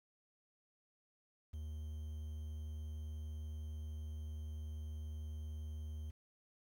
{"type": "tone with quantisation", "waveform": "triangle", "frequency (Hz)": 76.7, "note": "D#2", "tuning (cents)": -24, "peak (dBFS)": -40, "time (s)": [1.53, 6.11], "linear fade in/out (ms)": 10, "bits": 11, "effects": []}